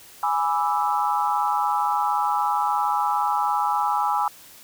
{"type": "chord", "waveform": "sine", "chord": "E dominant seventh", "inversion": "first", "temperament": "equal", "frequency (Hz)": [830.6, 987.8, 1174.7, 1318.5], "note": ["G#5", "B5", "D6", "E6"], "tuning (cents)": [0, 0, 0, 0], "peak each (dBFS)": [-23, -25, -28, -27], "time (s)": [0.23, 4.28], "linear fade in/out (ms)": 2, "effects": ["white hiss -47 dBFS RMS until 4.63 s"]}